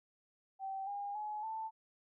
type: tone with pitch steps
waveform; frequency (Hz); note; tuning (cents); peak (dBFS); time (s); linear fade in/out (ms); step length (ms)
sine; 774 / 809.2 / 846 / 884.5; G5 / G#5 / G#5 / A5; -22 / -45 / +32 / +9; -38; 0.59-1.71; 50; 280
effects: none